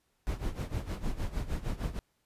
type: noise with tremolo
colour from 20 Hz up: brown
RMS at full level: -31 dBFS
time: 0.27-1.99 s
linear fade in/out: 0 ms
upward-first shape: sine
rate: 6.5 Hz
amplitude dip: 80%
effects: pink hiss -75 dBFS RMS until 2.25 s + resampled to 32000 Hz